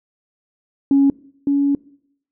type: tone pair in turn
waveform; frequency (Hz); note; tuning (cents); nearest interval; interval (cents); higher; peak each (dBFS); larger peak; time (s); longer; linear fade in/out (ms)
sine; 277 / 281.8; C#4 / C#4; -1 / +29; unison; 30; second; -9 / -13; first; 0.91-1.1 / 1.47-1.75; second; 2
effects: noise-tail reverb RT60 0.7 s tail -22 dB re dry + tanh soft clip ceiling -6 dBFS